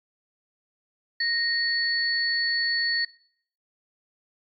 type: tone pair together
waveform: sine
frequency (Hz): 1864.7 / 4429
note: A#6 / C#8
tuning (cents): 0 / -2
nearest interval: octave + minor third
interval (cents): 1498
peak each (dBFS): -25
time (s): 1.2-3.05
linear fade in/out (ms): 5
effects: noise-tail reverb RT60 0.6 s tail -20 dB re dry + MP3 96 kbps